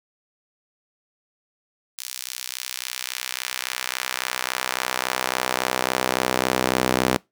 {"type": "tone with high-pass filter sweep", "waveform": "sawtooth", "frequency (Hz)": 63.6, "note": "C2", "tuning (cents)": -48, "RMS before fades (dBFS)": -26, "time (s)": [1.98, 7.17], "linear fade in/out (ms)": 0, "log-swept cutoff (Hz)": [5000, 270], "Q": 0.73, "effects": ["noise-tail reverb RT60 0.2 s tail -23 dB re dry"]}